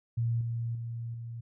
sine tone with level steps, 116.54 Hz, A#2, in tune, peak -26 / -30 / -34 / -37 dBFS, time 0.17-1.41 s, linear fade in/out 10 ms, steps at 0.41 / 0.75 / 1.14 s, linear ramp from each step 2 ms, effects none

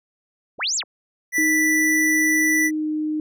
sine linear two-way sweep, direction up then down, 35 to 7780 to 35 Hz, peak -20 dBFS, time 0.58-0.84 s, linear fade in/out 50 ms, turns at 0.76 s
square tone, 1973 Hz, B6, 2 cents flat, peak -18 dBFS, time 1.32-2.71 s, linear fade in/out 50 ms
sine tone with pitch glide, 311.1 to 307 Hz, D#4 to D#4, 0 to -23 cents, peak -21 dBFS, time 1.38-3.2 s, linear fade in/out 2 ms, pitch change -23 cents, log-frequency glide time 2.61-2.88 s
effects none

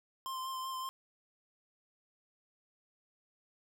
square tone with vibrato, 1046.5 Hz, C6, in tune, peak -38 dBFS, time 0.26-0.89 s, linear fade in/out 0 ms, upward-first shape sine, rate 5.3 Hz, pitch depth 19 cents each way, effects none

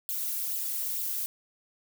violet noise with flanger, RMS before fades -32 dBFS, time 0.09-1.26 s, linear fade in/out 0 ms, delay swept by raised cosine 0.24 to 3.24 ms, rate 2.2 Hz, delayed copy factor +1, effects none

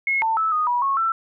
sine tone with pitch steps, 2170 / 894 / 1308 / 1238 / 971 / 1097 / 1337 Hz, C#7 / A5 / E6 / D#6 / B5 / C#6 / E6, -37 / +27 / -14 / -9 / -30 / -18 / +24 cents, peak -18 dBFS, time 0.07-1.12 s, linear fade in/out 2 ms, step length 150 ms, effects none

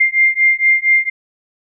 sine beating tone pair, 2103 / 2107.3 Hz, C7 / C7, +8 / +12 cents, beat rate 4.3 Hz, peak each -13 dBFS, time 0-1.1 s, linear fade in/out 10 ms, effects none

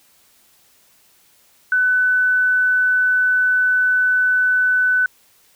sine tone, 1500 Hz, F#6, 23 cents sharp, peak -13 dBFS, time 1.72-5.06 s, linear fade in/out 2 ms, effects white hiss -55 dBFS RMS until 5.55 s

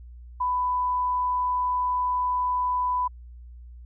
sine tone, 996 Hz, B5, 14 cents sharp, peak -22 dBFS, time 0.4-3.08 s, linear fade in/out 10 ms, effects added 60 Hz sine -41 dBFS peak until 3.85 s

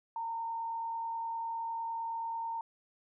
sine tone with frequency modulation, 915 Hz, A#5, 32 cents flat, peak -34 dBFS, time 0.16-2.61 s, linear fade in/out 2 ms, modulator 49.3 Hz, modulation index 0.23, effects none

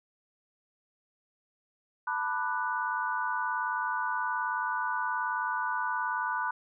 sine chord, B minor seventh, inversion third, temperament just, 889 / 987.8 / 1185.3 / 1481.6 Hz, A5 / B5 / D6 / F#6, +18 / 0 / +16 / +2 cents, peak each -36 / -32 / -37 / -33 dBFS, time 2.07-6.51 s, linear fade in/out 5 ms, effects none

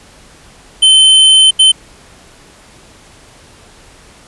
square tone bursts at uneven times, 3076 Hz, G7, 33 cents flat, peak -4 dBFS, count 2, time 0.82-1.51 / 1.59-1.72 s, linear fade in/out 10 ms, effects pink hiss -41 dBFS RMS until 4.27 s + resampled to 24000 Hz

